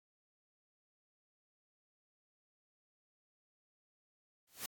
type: noise with exponential growth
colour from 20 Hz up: white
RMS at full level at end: -37 dBFS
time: 4.47-4.66 s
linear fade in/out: 5 ms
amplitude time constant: 40 ms
effects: AAC 64 kbps